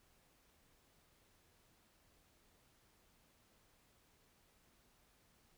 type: silence
effects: pink hiss -72 dBFS RMS until 5.57 s

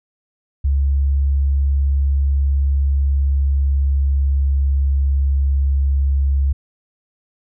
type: tone with pitch glide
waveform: sine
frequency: 69.3 to 68.82 Hz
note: C#2 to C#2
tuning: 0 to -12 cents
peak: -13 dBFS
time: 0.64-6.53 s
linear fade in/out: 10 ms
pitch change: -12 cents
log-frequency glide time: 2.64-4.87 s
effects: none

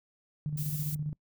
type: tone with tremolo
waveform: sine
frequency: 150 Hz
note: D3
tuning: 37 cents sharp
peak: -29 dBFS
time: 0.46-1.13 s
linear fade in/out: 0 ms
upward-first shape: square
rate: 15 Hz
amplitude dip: 50%
type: noise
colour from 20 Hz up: violet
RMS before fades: -39 dBFS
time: 0.57-0.95 s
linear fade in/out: 5 ms
effects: noise-tail reverb RT60 0.1 s tail -25 dB re dry

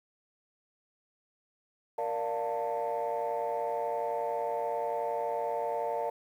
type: chord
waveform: sine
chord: Bb major seventh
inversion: none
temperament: equal with one note detuned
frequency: 466.2 / 587.3 / 698.5 / 891.8 Hz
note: Bb4 / D5 / F5 / A5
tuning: 0 / 0 / 0 / +23 cents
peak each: -34 dBFS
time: 1.98-6.1 s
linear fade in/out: 5 ms
effects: tanh soft clip ceiling -24 dBFS + 10-bit

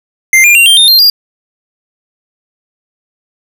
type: tone with pitch steps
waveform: square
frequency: 2093 / 2404 / 2762 / 3172 / 3644 / 4186 / 4808 Hz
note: C7 / D7 / F7 / G7 / A#7 / C8 / D8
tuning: 0 / +40 / -20 / +20 / -40 / 0 / +40 cents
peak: -3 dBFS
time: 0.33-1.1 s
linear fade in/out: 2 ms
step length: 110 ms
effects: none

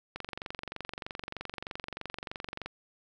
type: click train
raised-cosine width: 0.3 ms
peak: -21 dBFS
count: 59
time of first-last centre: 0.16-2.66 s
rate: 23.2 Hz
effects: none

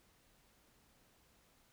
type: silence
effects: pink hiss -70 dBFS RMS until 1.72 s

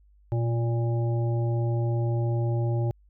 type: harmonic tone with a mistuned harmonic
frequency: 116.54 Hz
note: A#2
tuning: in tune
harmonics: 1 / 3 / 5 / 7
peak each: -23 / -33 / -37 / -40 dBFS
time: 0.32-2.91 s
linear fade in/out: 0 ms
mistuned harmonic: 1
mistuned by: +32 cents
effects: added 50 Hz sine -55 dBFS peak until 3.09 s

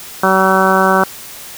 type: harmonic tone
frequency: 190 Hz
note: F#3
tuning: 46 cents sharp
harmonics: 1 / 2 / 3 / 4 / 5 / 6 / 7 / 8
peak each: -17 / -17 / -17 / -17 / -17 / -17 / -17 / -17 dBFS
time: 0.23-1.04 s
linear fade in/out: 5 ms
effects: white hiss -32 dBFS RMS until 1.57 s

